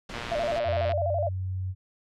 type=noise; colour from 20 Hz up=pink; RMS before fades=-38 dBFS; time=0.09-0.59 s; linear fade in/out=5 ms
type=click train; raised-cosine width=0.3 ms; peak=-19 dBFS; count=93; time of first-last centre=0.14-0.92 s; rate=118 Hz
type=tone with vibrato; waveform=sine; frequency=636 Hz; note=D#5; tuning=38 cents sharp; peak=-25 dBFS; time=0.31-1.29 s; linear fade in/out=10 ms; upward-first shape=square; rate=12 Hz; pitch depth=120 cents each way
type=tone with pitch glide; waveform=sine; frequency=89.1 to 93.37 Hz; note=F2 to F#2; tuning=+35 to +16 cents; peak=-28 dBFS; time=0.64-1.75 s; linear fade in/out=50 ms; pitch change=+81 cents; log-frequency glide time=0.9-1.21 s
effects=low-pass 5000 Hz 12 dB/octave